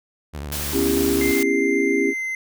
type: tone with vibrato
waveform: sawtooth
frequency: 72.8 Hz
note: D2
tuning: 15 cents flat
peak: -25 dBFS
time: 0.33-1.33 s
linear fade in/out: 20 ms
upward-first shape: sine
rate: 11 Hz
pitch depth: 110 cents each way
type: noise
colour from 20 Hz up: white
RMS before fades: -28 dBFS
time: 0.52-1.43 s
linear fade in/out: 2 ms
type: chord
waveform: sine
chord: C# half-diminished seventh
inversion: third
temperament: just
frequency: 249.5 / 277.2 / 332.6 / 399.1 Hz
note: B3 / C#4 / E4 / G4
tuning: +18 / 0 / +16 / +31 cents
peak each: -27 / -22 / -24 / -21 dBFS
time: 0.72-2.14 s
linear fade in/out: 50 ms
type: tone with pitch glide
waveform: triangle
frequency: 2093 to 2067 Hz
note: C7 to C7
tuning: 0 to -22 cents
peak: -22 dBFS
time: 1.21-2.35 s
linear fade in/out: 2 ms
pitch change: -22 cents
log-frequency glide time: 1.98-2.24 s
effects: none